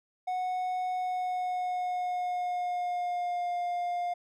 triangle tone with pitch glide, 735 to 705.9 Hz, F#5 to F5, -12 to +18 cents, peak -27 dBFS, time 0.27-4.14 s, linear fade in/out 10 ms, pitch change -70 cents, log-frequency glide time 0.94-3.56 s, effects none

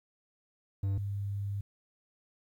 triangle / sine tone pair in turn, 98 / 100.29 Hz, G2 / G2, 0 / +40 cents, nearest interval unison, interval 40 cents, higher second, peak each -26 / -32 dBFS, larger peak first, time 0.83-0.98 / 0.98-1.61 s, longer second, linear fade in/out 5 ms, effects 11-bit

